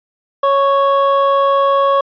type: tone pair together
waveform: triangle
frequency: 553.2 / 1108.7 Hz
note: C#5 / C#6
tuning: -4 / 0 cents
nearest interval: octave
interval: 1204 cents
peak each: -11 dBFS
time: 0.43-2.01 s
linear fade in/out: 5 ms
effects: resampled to 11025 Hz